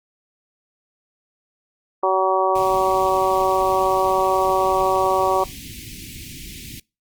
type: harmonic tone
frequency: 189 Hz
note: F#3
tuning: 37 cents sharp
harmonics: 2 / 3 / 4 / 5 / 6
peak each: -22 / -22 / -22 / -22 / -22 dBFS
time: 2.03-5.44 s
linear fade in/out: 5 ms
type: band-stop noise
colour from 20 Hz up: pink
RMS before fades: -36 dBFS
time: 2.55-6.8 s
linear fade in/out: 5 ms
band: 340 to 2100 Hz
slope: 48 dB/octave
effects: noise-tail reverb RT60 0.3 s tail -26 dB re dry + Opus 32 kbps